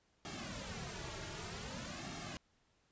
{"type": "noise with flanger", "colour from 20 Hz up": "pink", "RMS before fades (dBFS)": -45, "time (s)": [0.25, 2.37], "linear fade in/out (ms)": 0, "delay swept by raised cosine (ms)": [2, 4], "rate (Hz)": 0.53, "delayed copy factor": -0.9, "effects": ["pink hiss -75 dBFS RMS until 2.91 s", "resampled to 16000 Hz"]}